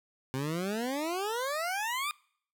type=exponential sweep; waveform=20% pulse; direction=up; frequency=128.3 to 1234 Hz; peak=-26 dBFS; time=0.34-2.11 s; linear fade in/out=0 ms; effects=noise-tail reverb RT60 0.6 s tail -25 dB re dry